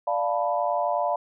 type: chord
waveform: sine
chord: B half-diminished seventh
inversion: first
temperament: equal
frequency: 587.3 / 698.5 / 880 / 987.8 Hz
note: D5 / F5 / A5 / B5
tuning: 0 / 0 / 0 / 0 cents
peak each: -27 / -26 / -30 / -29 dBFS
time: 0.07-1.16 s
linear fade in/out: 5 ms
effects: none